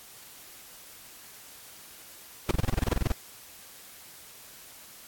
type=noise bursts; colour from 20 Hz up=brown; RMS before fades=-24 dBFS; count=14; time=2.49-3.121 s; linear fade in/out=2 ms; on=20 ms; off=27 ms; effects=white hiss -49 dBFS RMS until 5.07 s + AAC 64 kbps